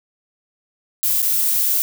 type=noise with dropouts; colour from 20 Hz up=violet; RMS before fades=-18 dBFS; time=1.03-1.82 s; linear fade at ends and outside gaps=0 ms; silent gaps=1.219-1.227 s; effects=none